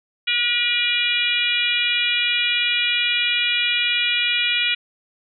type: harmonic tone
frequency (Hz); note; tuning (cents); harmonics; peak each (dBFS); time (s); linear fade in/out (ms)
481.5; B4; -44; 3 / 4 / 5 / 6 / 7 / 8; -29 / -29 / -21 / -23 / -25 / -29; 0.27-4.75; 10
effects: none